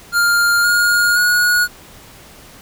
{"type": "tone with pitch steps", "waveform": "square", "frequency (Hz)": [1403, 1426.7, 1450.8], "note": ["F6", "F6", "F#6"], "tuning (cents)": [8, 37, -34], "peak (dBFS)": -12, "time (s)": [0.12, 1.68], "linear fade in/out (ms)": 50, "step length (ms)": 520, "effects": ["pink hiss -41 dBFS RMS until 2.61 s"]}